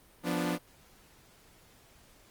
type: chord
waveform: sawtooth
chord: B diminished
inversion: second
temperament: equal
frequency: 174.61 / 246.9 / 293.7 Hz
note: F3 / B3 / D4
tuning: 0 / 0 / 0 cents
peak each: -29 / -31 / -29 dBFS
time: 0.23-0.59 s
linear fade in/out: 50 ms
effects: pink hiss -60 dBFS RMS until 2.3 s + Opus 32 kbps